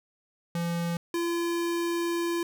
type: tone pair in turn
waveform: square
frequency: 170.5 / 341 Hz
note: F3 / F4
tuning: -41 / -41 cents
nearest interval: octave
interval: 1200 cents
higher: second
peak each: -28 / -27 dBFS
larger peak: second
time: 0.55-0.97 / 1.14-2.43 s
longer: second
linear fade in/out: 2 ms
effects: none